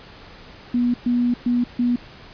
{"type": "tone bursts at uneven times", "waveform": "sine", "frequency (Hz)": 242.7, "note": "B3", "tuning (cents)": -30, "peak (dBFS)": -16, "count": 4, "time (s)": [[0.74, 0.94], [1.06, 1.34], [1.46, 1.64], [1.79, 1.96]], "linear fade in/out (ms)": 5, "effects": ["pink hiss -43 dBFS RMS until 2.33 s", "resampled to 11025 Hz"]}